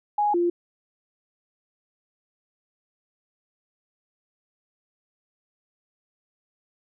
sine tone pair in turn, 830.6 / 347.4 Hz, G#5 / F4, 0 / -9 cents, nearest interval octave + minor third, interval 1509 cents, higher first, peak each -19 dBFS, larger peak neither, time 0.18-0.34 / 0.34-0.5 s, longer neither, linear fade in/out 5 ms, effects none

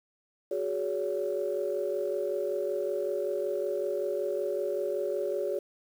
sine chord, F# suspended second, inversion none, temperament equal with one note detuned, 370 / 415.3 / 566 Hz, F#4 / G#4 / C#5, 0 / 0 / +36 cents, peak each -33 / -32 / -31 dBFS, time 0.51-5.59 s, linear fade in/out 5 ms, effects tanh soft clip ceiling -19 dBFS + 9-bit

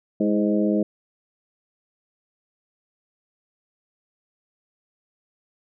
harmonic tone with a mistuned harmonic, 103.83 Hz, G#2, in tune, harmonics 2 / 3 / 4 / 5 / 6, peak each -21 / -23 / -28 / -28 / -29 dBFS, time 0.2-0.83 s, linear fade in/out 5 ms, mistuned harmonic 3, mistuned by +43 cents, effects none

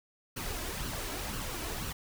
pink noise with flanger, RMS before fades -37 dBFS, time 0.36-1.93 s, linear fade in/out 10 ms, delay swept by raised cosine 0.68 to 3.08 ms, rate 2 Hz, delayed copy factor +0.55, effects none

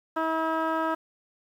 15% pulse tone with low-pass filter, 321.8 Hz, E4, 42 cents flat, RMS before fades -27 dBFS, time 0.16-0.95 s, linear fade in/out 10 ms, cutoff 1500 Hz, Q 2, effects 9-bit

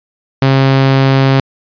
sawtooth tone, 134.7 Hz, C#3, 49 cents flat, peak -3 dBFS, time 0.42-1.4 s, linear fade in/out 2 ms, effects resampled to 11025 Hz

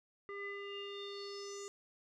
square tone with low-pass filter sweep, 401.2 Hz, G4, 40 cents sharp, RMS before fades -45 dBFS, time 0.29-1.68 s, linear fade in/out 0 ms, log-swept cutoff 1700 to 7100 Hz, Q 7, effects none

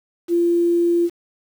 sine tone with quantisation, 343.6 Hz, F4, 28 cents flat, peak -14 dBFS, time 0.28-1.1 s, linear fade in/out 50 ms, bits 7, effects none

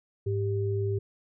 sine tone pair together, 103.9 / 393.3 Hz, G#2 / G4, +1 / +6 cents, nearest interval octave + major seventh, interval 2305 cents, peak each -27 / -30 dBFS, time 0.26-0.99 s, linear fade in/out 10 ms, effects none

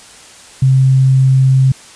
sine tone, 132.3 Hz, C3, 20 cents sharp, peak -6 dBFS, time 0.62-1.72 s, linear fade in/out 5 ms, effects white hiss -38 dBFS RMS until 1.95 s + resampled to 22050 Hz

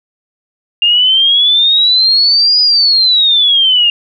sine exponential two-way sweep, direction up then down, 2800 to 4969 to 2800 Hz, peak -6 dBFS, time 0.82-3.9 s, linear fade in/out 2 ms, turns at 2.61 s, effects none

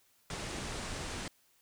pink low-pass noise, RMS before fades -40 dBFS, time 0.3-1.28 s, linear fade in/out 2 ms, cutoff 9400 Hz, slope 48 dB/octave, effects white hiss -69 dBFS RMS until 1.61 s

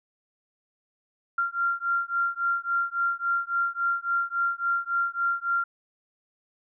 sine beating tone pair, 1382 / 1385.6 Hz, F6 / F6, -19 / -14 cents, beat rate 3.6 Hz, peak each -27 / -27 dBFS, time 1.38-5.64 s, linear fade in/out 5 ms, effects none

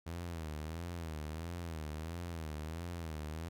sawtooth tone with vibrato, 81.2 Hz, E2, 26 cents flat, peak -36 dBFS, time 0.06-3.49 s, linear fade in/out 10 ms, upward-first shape sine, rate 1.5 Hz, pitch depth 120 cents each way, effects none

